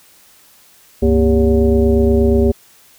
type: tone with frequency modulation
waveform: sine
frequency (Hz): 233.3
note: A#3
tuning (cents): +2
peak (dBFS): -9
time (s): 1.02-2.52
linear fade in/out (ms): 10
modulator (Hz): 165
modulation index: 1.5
effects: white hiss -48 dBFS RMS until 2.98 s